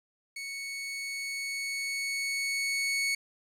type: tone with level ramp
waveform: sawtooth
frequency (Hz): 2217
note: C#7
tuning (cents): 0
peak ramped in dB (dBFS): -33 to -23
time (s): 0.36-3.15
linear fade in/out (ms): 5
effects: low-pass 11000 Hz 12 dB/octave + 10-bit